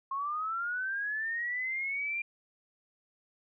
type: linear sweep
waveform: sine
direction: up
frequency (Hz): 1070 to 2398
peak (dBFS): -31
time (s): 0.11-2.22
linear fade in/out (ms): 5
effects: none